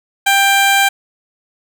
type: tone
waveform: 15% pulse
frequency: 790 Hz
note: G5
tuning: 13 cents sharp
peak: -3 dBFS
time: 0.26-0.89 s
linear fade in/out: 10 ms
effects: none